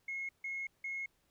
sine tone bursts at uneven times, 2166 Hz, C#7, 41 cents flat, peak -36 dBFS, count 3, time 0.08-0.29 / 0.44-0.67 / 0.84-1.06 s, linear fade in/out 5 ms, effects tanh soft clip ceiling -32 dBFS + pink hiss -75 dBFS RMS until 1.3 s

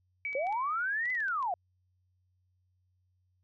sine tone with exponential decay, 2280 Hz, C#7, 48 cents sharp, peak -31 dBFS, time 0.25-1.08 s, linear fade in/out 1 ms, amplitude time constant 180 ms
clicks, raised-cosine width 0.2 ms, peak -35 dBFS, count 9, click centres 0.33 / 0.469 / 0.526 / 1.056 / 1.102 / 1.151 / 1.204 / 1.283 / 1.427 s
sine linear two-way sweep, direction up then down, 507 to 2047 to 668 Hz, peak -29 dBFS, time 0.35-1.54 s, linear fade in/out 2 ms, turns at 1.12 s
effects added 91 Hz sine -70 dBFS peak until 3.43 s

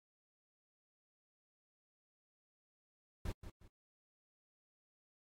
brown noise with echo, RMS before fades -39 dBFS, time 3.25-3.32 s, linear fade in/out 5 ms, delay 180 ms, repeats 2, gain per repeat -10 dB, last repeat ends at 3.68 s, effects AAC 48 kbps

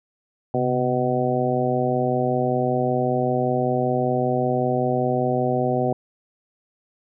harmonic tone with a mistuned harmonic, 125.2 Hz, B2, 24 cents sharp, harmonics 1 / 2 / 3 / 4 / 5 / 6, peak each -26 / -26 / -26 / -26 / -26 / -26 dBFS, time 0.54-5.93 s, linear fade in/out 2 ms, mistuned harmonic 1, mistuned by +95 cents, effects none

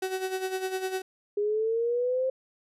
35% pulse tone with tremolo, 376.6 Hz, F#4, 31 cents sharp, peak -25 dBFS, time 0.02-1.02 s, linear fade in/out 5 ms, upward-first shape sine, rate 9.9 Hz, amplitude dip 65%
sine linear sweep, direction up, 407.7 to 527 Hz, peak -24 dBFS, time 1.37-2.3 s, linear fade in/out 5 ms
effects resampled to 32000 Hz

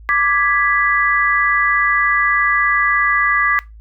sine chord, G# diminished, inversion second, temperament equal, 1174.7 / 1661.2 / 1975.5 Hz, D6 / G#6 / B6, 0 / 0 / 0 cents, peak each -17 dBFS, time 0.09-3.59 s, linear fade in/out 0 ms, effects noise-tail reverb RT60 0.2 s tail -19 dB re dry + added 54 Hz sine -36 dBFS peak until 3.8 s

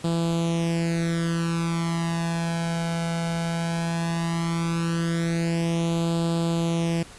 sawtooth tone with flanger, 167.4 Hz, E3, 27 cents sharp, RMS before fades -25 dBFS, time 0.04-7.03 s, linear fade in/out 5 ms, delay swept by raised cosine 0.25 to 1.35 ms, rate 0.16 Hz, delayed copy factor +0.85, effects pink hiss -45 dBFS RMS until 7.18 s + resampled to 24000 Hz

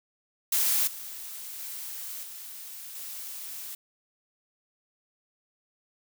blue noise with level steps, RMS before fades -25 / -40 / -38 / -42 / -39 dBFS, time 0.52-3.75 s, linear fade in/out 5 ms, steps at 0.87 / 1.59 / 2.23 / 2.95 s, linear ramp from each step 5 ms, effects none

